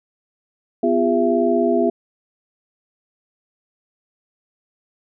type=tone cluster; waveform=sine; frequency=249.2 / 345.5 / 406.8 / 672 Hz; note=B3 / F4 / G#4 / E5; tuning=+16 / -19 / -36 / +33 cents; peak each=-20 dBFS; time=0.83-1.9 s; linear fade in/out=5 ms; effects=none